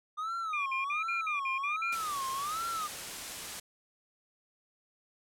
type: tone with vibrato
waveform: triangle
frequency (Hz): 1203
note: D6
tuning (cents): +41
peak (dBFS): -31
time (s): 0.17-2.88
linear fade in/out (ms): 20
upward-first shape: sine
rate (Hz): 1.3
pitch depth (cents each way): 220
type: tone bursts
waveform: sine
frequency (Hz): 2404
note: D7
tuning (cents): +40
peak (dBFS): -32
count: 8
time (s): 0.53-1.948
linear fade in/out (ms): 5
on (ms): 130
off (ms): 54
type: noise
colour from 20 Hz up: white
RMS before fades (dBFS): -40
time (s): 1.92-3.6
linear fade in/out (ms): 5
effects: low-pass 11000 Hz 12 dB/octave